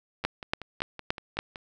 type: two click trains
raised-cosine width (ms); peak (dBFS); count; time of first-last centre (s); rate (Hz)
0.3; -9 / -22; 5 / 8; 0.25-1.39 / 0.24-1.558; 3.51 / 5.31
effects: none